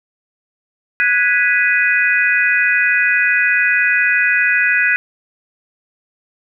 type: chord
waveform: sine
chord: G# minor seventh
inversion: third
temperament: equal with one note detuned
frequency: 1474 / 1661.2 / 1975.5 / 2489 Hz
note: F#6 / G#6 / B6 / D#7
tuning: -7 / 0 / 0 / 0 cents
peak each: -17 dBFS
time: 1-4.96 s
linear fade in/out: 0 ms
effects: none